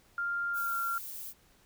sine tone with pitch glide, 1396.9 to 1377.7 Hz, F6 to F6, 0 to -24 cents, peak -30 dBFS, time 0.18-0.98 s, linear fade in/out 2 ms, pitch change -24 cents, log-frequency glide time 0.57-0.76 s
violet noise, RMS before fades -42 dBFS, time 0.53-1.34 s, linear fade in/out 50 ms
effects pink hiss -64 dBFS RMS until 1.65 s

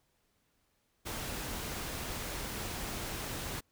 pink noise, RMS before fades -39 dBFS, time 1.05-3.61 s, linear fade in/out 20 ms, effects pink hiss -75 dBFS RMS until 3.71 s

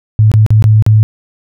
sine tone with dropouts, 108.1 Hz, A2, 30 cents flat, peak -3 dBFS, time 0.19-1.03 s, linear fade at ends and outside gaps 0 ms, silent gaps 0.316-0.339 / 0.464-0.505 / 0.624-0.641 / 0.824-0.864 s, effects none

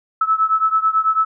sine beating tone pair, 1301 / 1310.1 Hz, E6 / E6, -23 / -11 cents, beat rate 9.1 Hz, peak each -16 / -18 dBFS, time 0.21-1.25 s, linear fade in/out 5 ms, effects none

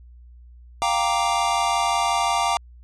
square chord, G minor seventh, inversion third, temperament equal, 698.5 / 784 / 932.3 / 1174.7 Hz, F5 / G5 / Bb5 / D6, 0 / 0 / 0 / 0 cents, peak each -26 / -26 / -25 / -26 dBFS, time 0.82-2.57 s, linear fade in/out 0 ms, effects added 60 Hz sine -43 dBFS peak until 2.83 s + resampled to 22050 Hz

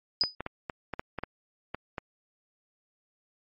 sine tone with exponential decay, 4978 Hz, D#8, in tune, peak -18 dBFS, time 0.21-0.35 s, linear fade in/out 1 ms, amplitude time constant 30 ms
clicks, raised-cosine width 0.5 ms, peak -18 dBFS, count 10, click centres 0.237 / 0.406 / 0.464 / 0.698 / 0.937 / 0.995 / 1.187 / 1.236 / 1.746 / 1.982 s
effects MP3 32 kbps

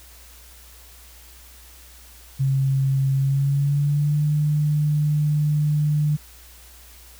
sine tone with pitch glide, 135.2 to 150.01 Hz, C#3 to D3, -43 to +37 cents, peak -17 dBFS, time 2.39-6.17 s, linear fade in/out 20 ms, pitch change +180 cents, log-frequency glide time 3.15-4.25 s, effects added 60 Hz sine -47 dBFS peak until 7.19 s + white hiss -48 dBFS RMS until 7.19 s

